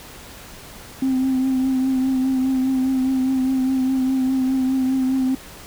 sine tone with vibrato, 261.6 Hz, C4, in tune, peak -15 dBFS, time 1.02-5.35 s, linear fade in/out 5 ms, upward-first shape triangle, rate 4.9 Hz, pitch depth 34 cents each way, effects tanh soft clip ceiling -14 dBFS + pink hiss -40 dBFS RMS until 5.66 s

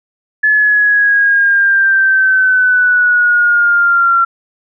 sine exponential sweep, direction down, 1721 to 1364 Hz, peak -7 dBFS, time 0.43-4.25 s, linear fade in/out 10 ms, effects none

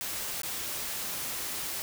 white noise with dropouts, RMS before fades -35 dBFS, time 0.01-1.82 s, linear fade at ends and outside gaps 0 ms, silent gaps 0.418-0.433 s, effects none

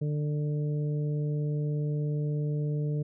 harmonic tone, 148.6 Hz, D3, 21 cents sharp, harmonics 1 / 2 / 3 / 4, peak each -27 / -40 / -38 / -47 dBFS, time 0.01-3.03 s, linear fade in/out 10 ms, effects none

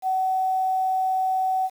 sine tone with quantisation, 754 Hz, F#5, 32 cents sharp, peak -20 dBFS, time 0.02-1.7 s, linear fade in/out 50 ms, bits 8, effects none

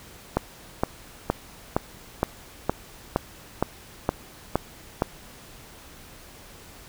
click train, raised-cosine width 1 ms, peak -6 dBFS, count 11, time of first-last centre 0.37-5.021 s, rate 2.15 Hz, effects pink hiss -47 dBFS RMS until 6.88 s

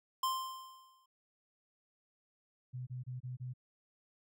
square tone with exponential decay, 1046.5 Hz, C6, in tune, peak -30 dBFS, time 0.23-1.06 s, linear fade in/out 5 ms, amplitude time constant 180 ms
sine tone bursts, 126 Hz, B2, 35 cents sharp, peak -39 dBFS, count 5, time 2.73-3.538 s, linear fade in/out 20 ms, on 140 ms, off 27 ms
effects none

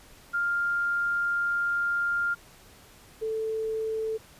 sine tone pair in turn, 1400 / 441 Hz, F6 / A4, +4 / +4 cents, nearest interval octave + minor sixth, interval 2000 cents, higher first, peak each -24 / -27 dBFS, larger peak first, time 0.33-2.35 / 3.21-4.18 s, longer first, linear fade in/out 20 ms, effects pink hiss -53 dBFS RMS until 4.39 s + resampled to 32000 Hz

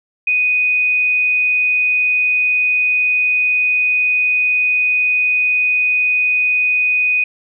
sine tone, 2489 Hz, D#7, in tune, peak -12 dBFS, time 0.27-7.24 s, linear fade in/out 5 ms, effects none

